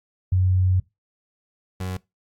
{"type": "tone pair in turn", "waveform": ["sine", "30% pulse"], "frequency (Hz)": [92.5, 92.5], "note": ["F#2", "F#2"], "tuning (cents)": [0, 0], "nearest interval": "unison", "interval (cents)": 0, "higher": "neither", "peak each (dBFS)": [-16, -24], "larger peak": "first", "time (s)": [[0.32, 0.8], [1.8, 1.97]], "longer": "first", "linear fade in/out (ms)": 5, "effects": ["noise-tail reverb RT60 0.2 s tail -21 dB re dry", "AAC 64 kbps"]}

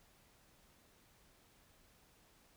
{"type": "silence", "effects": ["pink hiss -68 dBFS RMS until 2.56 s"]}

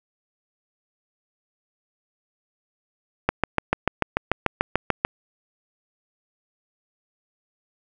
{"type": "click train", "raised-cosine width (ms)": 0.5, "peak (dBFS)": -3, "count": 13, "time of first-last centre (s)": [3.29, 5.05], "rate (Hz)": 6.82, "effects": []}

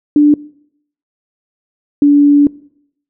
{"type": "tone pair in turn", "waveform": "sine", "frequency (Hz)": [294.8, 288.4], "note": ["D4", "D4"], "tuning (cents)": [7, -31], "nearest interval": "unison", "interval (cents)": 38, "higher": "first", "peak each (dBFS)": -4, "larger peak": "neither", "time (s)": [[0.16, 0.34], [2.02, 2.47]], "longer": "second", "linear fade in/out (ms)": 2, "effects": ["noise-tail reverb RT60 0.7 s tail -22 dB re dry"]}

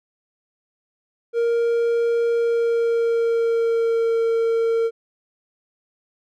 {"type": "tone with pitch glide", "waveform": "triangle", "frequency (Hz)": [467.1, 457.2], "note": ["A#4", "A#4"], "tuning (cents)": [3, -34], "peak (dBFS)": -15, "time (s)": [1.33, 4.91], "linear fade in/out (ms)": 50, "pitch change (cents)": -37, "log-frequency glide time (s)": [2.3, 4.22], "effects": []}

